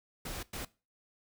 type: noise bursts at uneven times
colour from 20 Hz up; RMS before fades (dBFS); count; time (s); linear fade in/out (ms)
pink; -40; 2; 0.25-0.43 / 0.53-0.65; 5
effects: noise-tail reverb RT60 0.3 s tail -20 dB re dry